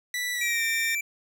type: tone with pitch glide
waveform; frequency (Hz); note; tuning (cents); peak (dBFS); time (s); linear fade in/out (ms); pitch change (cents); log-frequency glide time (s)
sawtooth; 1969 to 1826.6; B6 to A#6; -6 to -36; -24; 0.14-0.95; 2; -130; 0.33-0.63
type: tone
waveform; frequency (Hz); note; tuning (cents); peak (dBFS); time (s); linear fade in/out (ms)
square; 2337; D7; -9; -27; 0.41-1.01; 5
effects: none